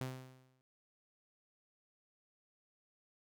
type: tone with exponential decay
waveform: sawtooth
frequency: 129.4 Hz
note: C3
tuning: 19 cents flat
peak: -33 dBFS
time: 0.01-0.61 s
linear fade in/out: 0 ms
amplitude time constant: 130 ms
effects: none